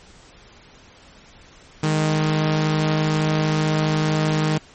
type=tone pair together; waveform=sawtooth; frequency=155.2 / 207.7 Hz; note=D#3 / G#3; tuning=-4 / 0 cents; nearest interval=perfect fourth; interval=504 cents; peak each=-14 / -24 dBFS; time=1.83-4.58 s; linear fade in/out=5 ms; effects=pink hiss -48 dBFS RMS until 4.74 s + MP3 32 kbps